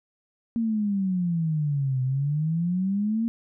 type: exponential two-way sweep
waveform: sine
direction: down then up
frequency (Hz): 233.4 to 127.5 to 233.4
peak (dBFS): -22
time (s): 0.56-3.28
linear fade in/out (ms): 0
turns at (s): 2.02
effects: none